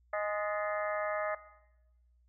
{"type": "harmonic tone with a mistuned harmonic", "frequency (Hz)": 207.8, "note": "G#3", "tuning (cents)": 1, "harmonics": [3, 4, 5, 6, 7, 8, 9, 10], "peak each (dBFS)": [-33, -41, -48, -38, -49, -42, -46, -46], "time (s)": [0.13, 1.35], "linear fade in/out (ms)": 5, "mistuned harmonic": 8, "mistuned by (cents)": 58, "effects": ["noise-tail reverb RT60 1.0 s tail -18 dB re dry", "added 60 Hz sine -64 dBFS peak until 2.28 s"]}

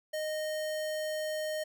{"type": "tone", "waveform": "square", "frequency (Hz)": 618, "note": "D#5", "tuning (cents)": -12, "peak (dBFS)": -33, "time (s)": [0.13, 1.64], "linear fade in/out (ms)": 10, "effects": []}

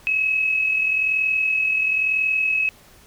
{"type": "tone pair together", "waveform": "sine", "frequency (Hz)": [2531, 2572], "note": ["D#7", "E7"], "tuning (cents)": [29, -43], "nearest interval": "unison", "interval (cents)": 28, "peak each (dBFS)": [-28, -18], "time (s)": [0.07, 2.69], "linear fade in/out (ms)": 0, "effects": ["pink hiss -50 dBFS RMS until 3.06 s"]}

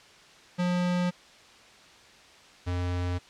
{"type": "tone pair in turn", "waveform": "square", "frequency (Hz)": [178.2, 89.1], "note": ["F3", "F2"], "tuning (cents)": [35, 35], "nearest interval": "octave", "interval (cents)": 1200, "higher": "first", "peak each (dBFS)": [-25, -28], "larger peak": "first", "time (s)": [[0.58, 1.11], [2.66, 3.19]], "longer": "neither", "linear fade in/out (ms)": 20, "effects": ["white hiss -53 dBFS RMS until 3.29 s", "low-pass 5000 Hz 12 dB/octave"]}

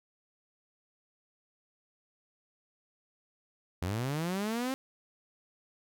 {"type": "linear sweep", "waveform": "sawtooth", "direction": "up", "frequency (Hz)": [82.41, 269.4], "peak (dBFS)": -27, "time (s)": [3.82, 4.74], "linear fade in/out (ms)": 0, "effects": []}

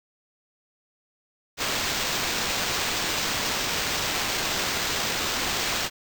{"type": "noise with sample-and-hold", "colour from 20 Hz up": "blue", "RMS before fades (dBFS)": -27, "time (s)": [1.57, 5.9], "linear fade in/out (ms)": 50, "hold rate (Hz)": 11025, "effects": []}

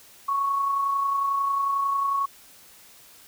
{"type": "tone with amplitude modulation", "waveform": "sine", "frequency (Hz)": 1108.7, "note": "C#6", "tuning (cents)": 0, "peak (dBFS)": -20, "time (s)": [0.28, 2.26], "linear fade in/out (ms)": 10, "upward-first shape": "sine", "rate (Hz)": 31.1, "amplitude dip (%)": 35, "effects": ["white hiss -51 dBFS RMS until 3.27 s"]}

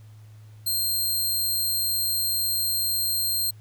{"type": "tone", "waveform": "10% pulse", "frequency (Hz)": 4186, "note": "C8", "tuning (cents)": 0, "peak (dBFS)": -16, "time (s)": [0.66, 3.51], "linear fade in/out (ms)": 10, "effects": ["added 107 Hz sine -44 dBFS peak until 3.6 s", "pink hiss -61 dBFS RMS until 3.6 s"]}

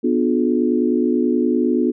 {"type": "chord", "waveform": "sine", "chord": "B diminished seventh", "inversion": "none", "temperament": "just", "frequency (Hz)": [246.9, 296.3, 355.6, 426.7], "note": ["B3", "D4", "F4", "Ab4"], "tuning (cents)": [0, 15, 31, 47], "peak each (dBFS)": [-18, -21, -20, -24], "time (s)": [0.03, 1.92], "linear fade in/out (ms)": 20, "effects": []}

